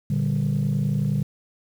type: chord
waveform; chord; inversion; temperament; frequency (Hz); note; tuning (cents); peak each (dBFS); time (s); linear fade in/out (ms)
sine; G minor; first; equal; 116.54 / 146.83 / 196; Bb2 / D3 / G3; 0 / 0 / 0; -25 / -21 / -24; 0.1-1.23; 5
effects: tanh soft clip ceiling -16 dBFS + 8-bit